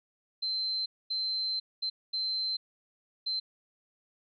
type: tone bursts at uneven times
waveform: sine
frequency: 4100 Hz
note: C8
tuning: 36 cents flat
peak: -29 dBFS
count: 5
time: 0.42-0.86 / 1.1-1.6 / 1.82-1.9 / 2.13-2.57 / 3.26-3.4 s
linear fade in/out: 10 ms
effects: none